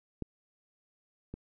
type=clicks; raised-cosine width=3 ms; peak=-22 / -27 dBFS; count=2; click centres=0.223 / 1.34 s; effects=none